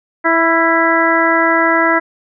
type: harmonic tone with a mistuned harmonic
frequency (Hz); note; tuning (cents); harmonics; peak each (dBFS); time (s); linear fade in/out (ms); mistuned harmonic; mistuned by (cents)
329.6; E4; 0; 1 / 2 / 3 / 4 / 5 / 6; -17 / -17 / -17 / -17 / -17 / -17; 0.24-2; 20; 4; +23
effects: none